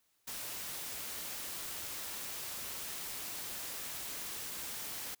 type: noise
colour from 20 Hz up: white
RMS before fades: -42 dBFS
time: 0.27-5.15 s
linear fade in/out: 10 ms
effects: white hiss -75 dBFS RMS until 5.2 s